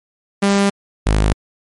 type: tone pair in turn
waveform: sawtooth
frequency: 199.3 / 52.14 Hz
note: G3 / G#1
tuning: +29 / +8 cents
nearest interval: octave + major seventh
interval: 2321 cents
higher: first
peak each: -8 dBFS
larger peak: neither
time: 0.42-0.7 / 1.06-1.33 s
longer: first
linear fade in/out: 10 ms
effects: MP3 48 kbps